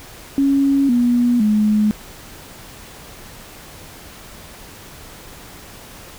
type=tone with pitch steps; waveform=sine; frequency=276.5 / 242.1 / 212 Hz; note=C#4 / B3 / G#3; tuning=-4 / -34 / +36 cents; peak=-12 dBFS; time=0.38-1.91 s; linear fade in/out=0 ms; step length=510 ms; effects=pink hiss -39 dBFS RMS until 6.18 s